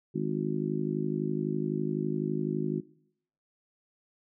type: harmonic tone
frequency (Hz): 51.91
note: G#1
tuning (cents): 0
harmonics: 3 / 4 / 5 / 6 / 7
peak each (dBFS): -33 / -34 / -36 / -36 / -34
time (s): 0.14-2.81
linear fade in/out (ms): 20
effects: noise-tail reverb RT60 0.7 s tail -20 dB re dry